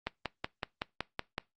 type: click train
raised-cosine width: 0.3 ms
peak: -16 dBFS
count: 8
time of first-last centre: 0.07-1.381 s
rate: 5.34 Hz
effects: noise-tail reverb RT60 0.2 s tail -22 dB re dry + Opus 32 kbps